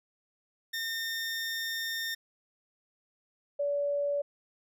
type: tone pair in turn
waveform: 20% pulse / sine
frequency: 1820 / 573.3 Hz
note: A#6 / D5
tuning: -42 / -42 cents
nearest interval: octave + minor sixth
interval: 2000 cents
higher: first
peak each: -27 dBFS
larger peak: neither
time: 0.73-2.15 / 3.59-4.22 s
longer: first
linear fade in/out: 10 ms
effects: none